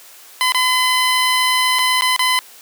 15% pulse tone with dropouts, 1016 Hz, B5, 49 cents sharp, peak -7 dBFS, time 0.41-2.39 s, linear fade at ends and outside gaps 0 ms, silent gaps 0.521-0.546 / 1.787-1.791 / 2.01-2.021 / 2.163-2.193 s, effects white hiss -42 dBFS RMS until 2.61 s + high-pass 400 Hz 12 dB/octave

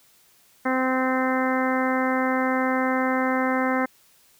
harmonic tone, 259.1 Hz, C4, 17 cents flat, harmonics 1 / 2 / 3 / 4 / 5 / 6 / 7 / 8, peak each -24 / -27 / -29 / -30 / -31 / -32 / -32 / -33 dBFS, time 0.65-3.86 s, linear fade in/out 10 ms, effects white hiss -58 dBFS RMS until 4.39 s

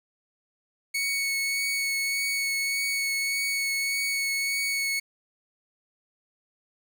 sawtooth tone with vibrato, 2217 Hz, C#7, in tune, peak -22 dBFS, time 0.94-5 s, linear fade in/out 10 ms, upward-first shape triangle, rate 1.7 Hz, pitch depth 15 cents each way, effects 9-bit

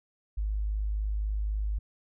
sine tone, 51.91 Hz, G#1, in tune, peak -27 dBFS, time 0.37-1.79 s, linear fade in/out 10 ms, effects none

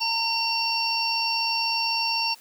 harmonic tone, 912 Hz, A#5, 38 cents flat, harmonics 1 / 3 / 5 / 6, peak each -28 / -28 / -28 / -28 dBFS, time 0-2.35 s, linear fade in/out 20 ms, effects white hiss -52 dBFS RMS until 2.4 s + high-pass 200 Hz 12 dB/octave

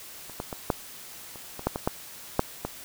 clicks, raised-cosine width 1 ms, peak -29 / -17 / -19 / -8 / -29 / -22 / -9 / -15 / -9 / -6 / -15 dBFS, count 11, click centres 0.297 / 0.401 / 0.528 / 0.702 / 1.358 / 1.594 / 1.67 / 1.759 / 1.875 / 2.394 / 2.65 s, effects white hiss -44 dBFS RMS until 2.84 s

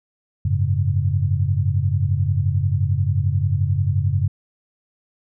sine chord, F# suspended second, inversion none, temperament equal, 92.5 / 103.83 / 138.59 Hz, F#2 / G#2 / C#3, 0 / 0 / 0 cents, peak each -20 / -21 / -22 dBFS, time 0.45-4.28 s, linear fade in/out 5 ms, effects none

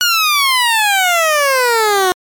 15% pulse exponential sweep, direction down, 1467 to 359.2 Hz, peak -4 dBFS, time 0.01-2.12 s, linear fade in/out 0 ms, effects MP3 96 kbps

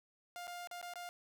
sawtooth tone with dropouts, 704 Hz, F5, 14 cents sharp, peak -40 dBFS, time 0.36-1.09 s, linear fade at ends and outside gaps 0 ms, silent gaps 0.471-0.478 / 0.673-0.712 / 0.814-0.827 / 0.937-0.957 s, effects none

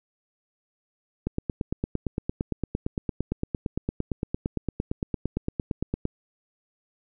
click train, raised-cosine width 3 ms, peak -13 dBFS, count 43, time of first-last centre 1.27-6.054 s, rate 8.78 Hz, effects none

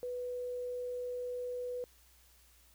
sine tone, 493.9 Hz, B4, in tune, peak -36 dBFS, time 0.03-1.84 s, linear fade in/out 0 ms, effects added 60 Hz sine -65 dBFS peak until 2.74 s + white hiss -65 dBFS RMS until 2.74 s

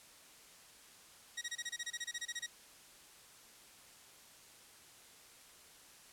15% pulse tone bursts, 1896 Hz, A#6, 29 cents sharp, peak -32 dBFS, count 16, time 1.37-2.465 s, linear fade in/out 10 ms, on 45 ms, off 25 ms, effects white hiss -59 dBFS RMS until 6.12 s + low-pass 11000 Hz 12 dB/octave

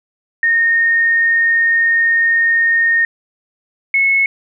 sine tone pair in turn, 1842 / 2191 Hz, A#6 / C#7, -21 / -21 cents, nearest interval minor third, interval 300 cents, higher second, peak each -10 dBFS, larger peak neither, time 0.43-3.05 / 3.94-4.26 s, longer first, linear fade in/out 2 ms, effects none

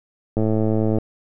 click train, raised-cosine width 2 ms, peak -8 dBFS, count 68, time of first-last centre 0.37-0.985 s, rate 109 Hz, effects none

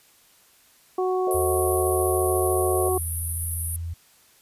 harmonic tone, 370 Hz, F#4, in tune, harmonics 1 / 2 / 3, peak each -22 / -28 / -32 dBFS, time 0.98-2.98 s, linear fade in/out 5 ms
sine chord, F# diminished seventh, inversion none, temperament just, 370 / 444 / 532.8 / 639.4 Hz, F#4 / A4 / C5 / Eb5, 0 / +16 / +31 / +47 cents, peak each -31 dBFS, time 1.27-2.89 s, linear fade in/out 2 ms
white band-pass noise, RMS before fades -32 dBFS, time 1.31-3.76 s, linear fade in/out 0 ms, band 9500 to 12000 Hz, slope 96 dB/octave
sine tone with pitch glide, 81 to 83.81 Hz, E2 to E2, -30 to +29 cents, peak -28 dBFS, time 1.34-3.94 s, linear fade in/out 10 ms, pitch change +59 cents, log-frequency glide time 1.63-3.62 s
effects white hiss -57 dBFS RMS until 4.41 s + resampled to 32000 Hz

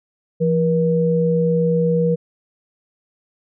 sine tone pair together, 169.1 / 479.3 Hz, E3 / A#4, +44 / +48 cents, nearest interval octave + tritone, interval 1804 cents, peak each -17 dBFS, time 0.4-2.16 s, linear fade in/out 20 ms, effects none

